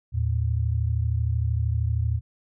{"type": "tone pair together", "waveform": "sine", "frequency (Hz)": [79.6, 112.57], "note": ["D#2", "A2"], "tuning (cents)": [40, 40], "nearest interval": "tritone", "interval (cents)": 600, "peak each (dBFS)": -24, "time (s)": [0.12, 2.21], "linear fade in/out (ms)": 50, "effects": []}